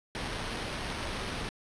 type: noise with sample-and-hold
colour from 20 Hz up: pink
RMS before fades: -36 dBFS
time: 0.15-1.49 s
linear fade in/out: 0 ms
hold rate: 7350 Hz
effects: resampled to 22050 Hz